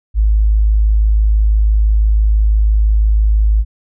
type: tone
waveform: sine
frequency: 53 Hz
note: G#1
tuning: 36 cents sharp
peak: -8 dBFS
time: 0.14-3.65 s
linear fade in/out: 50 ms
effects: none